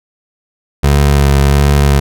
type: tone with vibrato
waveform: 25% pulse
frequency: 70.5 Hz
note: C#2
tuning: 30 cents sharp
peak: -3 dBFS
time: 0.83-2 s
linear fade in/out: 10 ms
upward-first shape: sine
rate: 1.4 Hz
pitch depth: 26 cents each way
effects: none